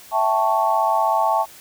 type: chord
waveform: sine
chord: A dominant seventh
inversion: second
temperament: equal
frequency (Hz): 659.3 / 784 / 880 / 1108.7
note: E5 / G5 / A5 / C#6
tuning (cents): 0 / 0 / 0 / 0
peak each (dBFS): -22 / -23 / -19 / -23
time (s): 0.11-1.46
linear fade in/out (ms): 50
effects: white hiss -44 dBFS RMS until 1.6 s